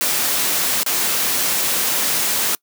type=noise with dropouts; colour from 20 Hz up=white; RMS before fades=-19 dBFS; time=0.01-2.55 s; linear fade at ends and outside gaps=0 ms; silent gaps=0.832-0.863 s; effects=noise-tail reverb RT60 0.1 s tail -26 dB re dry + high-pass 150 Hz 12 dB/octave